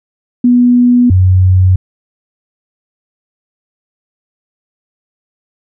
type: tone pair in turn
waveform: sine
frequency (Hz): 244.7 / 92.72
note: B3 / F#2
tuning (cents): -16 / +4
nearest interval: octave + perfect fourth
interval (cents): 1680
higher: first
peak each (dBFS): -4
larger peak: neither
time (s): 0.44-1.1 / 1.1-1.76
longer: neither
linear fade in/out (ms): 5
effects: none